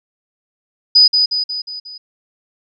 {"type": "tone with echo", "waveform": "sine", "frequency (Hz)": 4972, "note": "D#8", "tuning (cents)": -2, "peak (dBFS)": -5, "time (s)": [0.95, 1.08], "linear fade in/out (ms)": 10, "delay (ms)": 180, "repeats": 5, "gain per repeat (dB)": -5, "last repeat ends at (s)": 1.98, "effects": []}